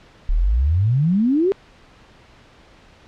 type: exponential sweep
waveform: sine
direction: up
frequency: 34.31 to 406.9 Hz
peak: -14 dBFS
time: 0.29-1.52 s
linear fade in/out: 0 ms
effects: pink hiss -49 dBFS RMS until 3.07 s + low-pass 4000 Hz 12 dB/octave